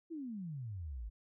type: exponential sweep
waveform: sine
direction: down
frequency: 344.4 to 49.73 Hz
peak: -40 dBFS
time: 0.1-1.1 s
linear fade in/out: 20 ms
effects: none